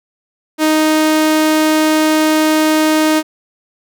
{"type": "tone", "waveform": "sawtooth", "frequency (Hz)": 311.1, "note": "D#4", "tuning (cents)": 0, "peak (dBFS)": -6, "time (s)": [0.58, 3.23], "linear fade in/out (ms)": 50, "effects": []}